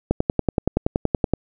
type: click train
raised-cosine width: 2 ms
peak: -4 dBFS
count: 14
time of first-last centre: 0.11-1.336 s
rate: 10.6 Hz
effects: none